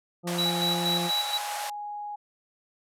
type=harmonic tone; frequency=174.2 Hz; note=F3; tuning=4 cents flat; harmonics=1 / 2 / 3 / 4 / 5 / 7; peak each=-30 / -34 / -37 / -41 / -46 / -49 dBFS; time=0.23-1.11 s; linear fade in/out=50 ms
type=band-pass noise; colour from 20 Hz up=pink; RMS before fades=-36 dBFS; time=0.27-1.7 s; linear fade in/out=5 ms; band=580 to 13000 Hz; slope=48 dB/octave
type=tone with tremolo; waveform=triangle; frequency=3916 Hz; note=B7; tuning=15 cents flat; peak=-23 dBFS; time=0.38-1.38 s; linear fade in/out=10 ms; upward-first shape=square; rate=4.2 Hz; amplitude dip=60%
type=tone; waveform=sine; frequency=829 Hz; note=G#5; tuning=3 cents flat; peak=-33 dBFS; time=0.45-2.16 s; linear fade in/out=10 ms
effects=none